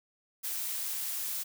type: noise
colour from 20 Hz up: blue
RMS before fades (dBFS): -35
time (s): 0.43-1.44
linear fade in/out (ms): 20
effects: none